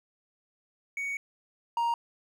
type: tone pair in turn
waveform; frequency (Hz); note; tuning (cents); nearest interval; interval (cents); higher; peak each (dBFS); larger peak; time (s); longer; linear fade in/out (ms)
triangle; 2236 / 936.3; C#7 / A#5; +14 / +7; octave + minor third; 1507; first; -29 / -23; second; 0.97-1.17 / 1.77-1.94; first; 2
effects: none